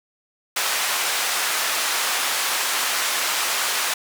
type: band-pass noise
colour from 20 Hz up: pink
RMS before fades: -23 dBFS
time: 0.56-3.94 s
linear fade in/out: 5 ms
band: 1000 to 14000 Hz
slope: 12 dB/octave
effects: none